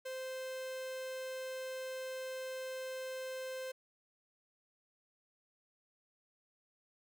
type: tone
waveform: 45% pulse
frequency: 520 Hz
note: C5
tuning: 11 cents flat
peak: -40 dBFS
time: 0.05-3.72 s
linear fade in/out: 10 ms
effects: none